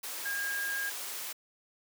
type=tone in noise; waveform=sine; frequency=1623 Hz; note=G#6; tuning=40 cents flat; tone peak=-32 dBFS; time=0.25-0.9 s; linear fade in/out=10 ms; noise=white; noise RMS=-39 dBFS; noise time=0.03-1.33 s; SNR=+4 dB; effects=high-pass 400 Hz 12 dB/octave